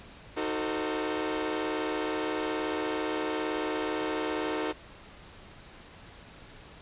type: chord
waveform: sawtooth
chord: D# diminished seventh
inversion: none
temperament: equal with one note detuned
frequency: 311.1 / 370 / 447.9 / 523.3 Hz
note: D#4 / F#4 / A4 / C5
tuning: 0 / 0 / +31 / 0 cents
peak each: -29 / -32 / -30 / -35 dBFS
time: 0.36-4.73 s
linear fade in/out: 20 ms
effects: pink hiss -50 dBFS RMS until 6.81 s + resampled to 8000 Hz